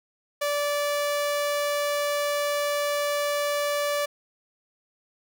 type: tone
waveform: sawtooth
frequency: 581 Hz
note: D5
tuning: 19 cents flat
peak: -20 dBFS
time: 0.41-4.06 s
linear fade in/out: 10 ms
effects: none